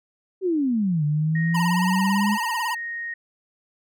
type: exponential two-way sweep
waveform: sine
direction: down then up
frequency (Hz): 392 to 146.83 to 211.1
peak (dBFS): -19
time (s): 0.41-2.38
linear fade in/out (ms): 50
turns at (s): 1.04
type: tone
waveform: sine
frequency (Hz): 1864.7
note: A#6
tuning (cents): 0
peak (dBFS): -28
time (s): 1.35-3.14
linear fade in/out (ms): 5
type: tone with vibrato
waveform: square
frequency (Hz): 939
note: A#5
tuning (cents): +12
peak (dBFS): -25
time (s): 1.54-2.75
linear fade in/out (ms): 10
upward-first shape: triangle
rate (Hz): 18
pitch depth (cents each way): 150
effects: none